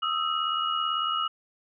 sine tone cluster, 1247 / 1325 / 2897 Hz, D#6 / E6 / F#7, +3 / +9 / -37 cents, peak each -29 / -29 / -30 dBFS, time 0.02-1.28 s, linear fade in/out 10 ms, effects none

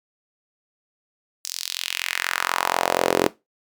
sawtooth tone with high-pass filter sweep, 44.15 Hz, F1, 20 cents sharp, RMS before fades -24 dBFS, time 1.44-3.28 s, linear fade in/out 10 ms, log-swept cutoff 5800 to 360 Hz, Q 2, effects noise-tail reverb RT60 0.2 s tail -17 dB re dry

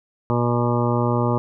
harmonic tone, 120.1 Hz, B2, 48 cents flat, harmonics 1 / 2 / 3 / 4 / 5 / 7 / 8 / 9 / 10, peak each -21 / -24 / -26 / -27 / -28 / -29 / -30 / -31 / -31 dBFS, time 0.3-1.38 s, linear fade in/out 0 ms, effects none

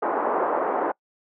white band-pass noise, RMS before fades -24 dBFS, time 0.02-0.92 s, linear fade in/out 10 ms, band 320 to 1100 Hz, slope 24 dB/octave, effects noise-tail reverb RT60 0.1 s tail -26 dB re dry + low-pass 2000 Hz 12 dB/octave

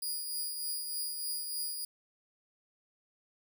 10% pulse tone with tremolo, 4874 Hz, D#8, 37 cents flat, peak -26 dBFS, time 0.02-1.85 s, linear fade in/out 5 ms, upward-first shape triangle, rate 3.3 Hz, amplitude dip 45%, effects none

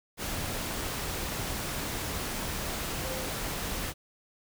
sine tone in noise, 520 Hz, C5, 11 cents flat, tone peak -37 dBFS, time 3.01-3.29 s, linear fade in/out 50 ms, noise pink, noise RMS -34 dBFS, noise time 0.17-3.94 s, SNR -6 dB, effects none

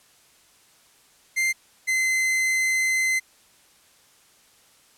45% pulse tone pair in turn, 2093 / 2058 Hz, C7 / C7, 0 / -29 cents, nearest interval unison, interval 29 cents, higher first, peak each -20 dBFS, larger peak neither, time 1.36-1.53 / 1.87-3.2 s, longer second, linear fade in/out 20 ms, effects white hiss -57 dBFS RMS until 4.97 s + low-pass 11000 Hz 12 dB/octave

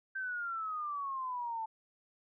sine exponential sweep, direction down, 1568 to 880 Hz, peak -35 dBFS, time 0.15-1.66 s, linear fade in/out 10 ms, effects none

